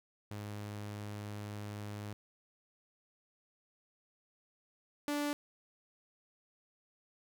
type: tone pair in turn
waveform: sawtooth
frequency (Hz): 103.83 / 291.7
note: G#2 / D4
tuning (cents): 0 / -12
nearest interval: octave + tritone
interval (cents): 1788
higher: second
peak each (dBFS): -37 / -29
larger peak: second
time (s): 0.31-2.13 / 5.08-5.33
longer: first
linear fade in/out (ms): 0
effects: none